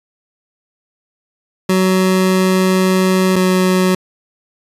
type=tone pair in turn; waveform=25% pulse; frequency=186.9 / 184.97 Hz; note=F#3 / F#3; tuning=+18 / 0 cents; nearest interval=unison; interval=18 cents; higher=first; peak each=-7 / -7 dBFS; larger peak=neither; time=1.69-3.36 / 3.36-3.95 s; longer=first; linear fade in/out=5 ms; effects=resampled to 32000 Hz